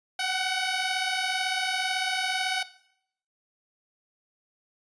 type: beating tone pair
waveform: 10% pulse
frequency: 740 / 758 Hz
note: F#5 / F#5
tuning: 0 / +42 cents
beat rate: 18 Hz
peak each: -21 / -21 dBFS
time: 0.19-2.63 s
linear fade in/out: 5 ms
effects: noise-tail reverb RT60 0.7 s tail -17 dB re dry + resampled to 22050 Hz